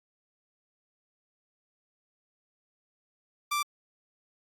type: tone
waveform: sawtooth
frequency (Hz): 1174.7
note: D6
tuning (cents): 0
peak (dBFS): -23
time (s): 3.51-3.63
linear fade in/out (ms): 10
effects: AAC 48 kbps